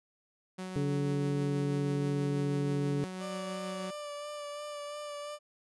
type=tone with tremolo; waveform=sawtooth; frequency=185.7 Hz; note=F#3; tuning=7 cents sharp; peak=-33 dBFS; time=0.58-3.91 s; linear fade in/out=10 ms; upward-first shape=triangle; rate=6.2 Hz; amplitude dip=25%
type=harmonic tone; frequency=142.6 Hz; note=C#3; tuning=49 cents sharp; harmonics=1 / 2 / 3; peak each=-31 / -34 / -36 dBFS; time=0.76-3.04 s; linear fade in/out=0 ms
type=tone with vibrato; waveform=30% pulse; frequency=587.3 Hz; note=D5; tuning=in tune; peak=-36 dBFS; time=3.19-5.39 s; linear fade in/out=50 ms; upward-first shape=sine; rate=2.9 Hz; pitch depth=19 cents each way
effects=resampled to 24000 Hz